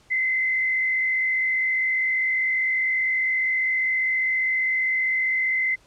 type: tone with frequency modulation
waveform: sine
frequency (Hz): 2055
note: C7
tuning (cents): -32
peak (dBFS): -20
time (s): 0.1-5.76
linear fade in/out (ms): 20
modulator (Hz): 44.9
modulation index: 0.89
effects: pink hiss -57 dBFS RMS until 5.86 s + low-pass 8000 Hz 12 dB/octave